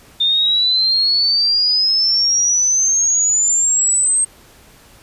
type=exponential sweep; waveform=sine; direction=up; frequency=3610 to 8410 Hz; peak=-12 dBFS; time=0.2-4.25 s; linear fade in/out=10 ms; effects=pink hiss -46 dBFS RMS until 5.02 s + resampled to 32000 Hz